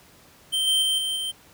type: tone with level steps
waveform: square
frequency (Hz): 3125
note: G7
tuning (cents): -6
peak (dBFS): -22 / -19 / -21 / -25 / -27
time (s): 0.52-1.32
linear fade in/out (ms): 20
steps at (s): 0.67 / 0.82 / 0.98 / 1.16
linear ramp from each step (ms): 5
effects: pink hiss -53 dBFS RMS until 1.53 s + high-pass 60 Hz 12 dB/octave